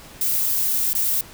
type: noise with dropouts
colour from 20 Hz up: violet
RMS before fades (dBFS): -21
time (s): 0.21-1.21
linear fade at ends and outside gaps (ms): 2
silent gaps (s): 0.932-0.95
effects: pink hiss -43 dBFS RMS until 1.33 s